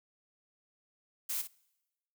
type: noise with echo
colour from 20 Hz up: blue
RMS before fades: -35 dBFS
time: 1.29-1.42 s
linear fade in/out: 10 ms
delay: 56 ms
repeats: 1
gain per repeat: -10 dB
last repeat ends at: 1.476 s
effects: noise-tail reverb RT60 1.0 s tail -25 dB re dry